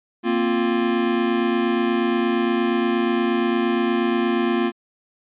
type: chord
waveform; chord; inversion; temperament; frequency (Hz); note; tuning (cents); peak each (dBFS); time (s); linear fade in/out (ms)
square; Bb suspended second; none; equal; 233.1 / 261.6 / 349.2; Bb3 / C4 / F4; 0 / 0 / 0; -23 / -26 / -22; 0.23-4.72; 50
effects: resampled to 8000 Hz